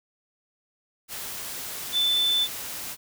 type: tone in noise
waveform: sine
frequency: 3520 Hz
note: A7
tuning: in tune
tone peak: -20 dBFS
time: 1.92-2.48 s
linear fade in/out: 50 ms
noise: white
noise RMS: -35 dBFS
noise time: 1.08-2.97 s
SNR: +12 dB
effects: none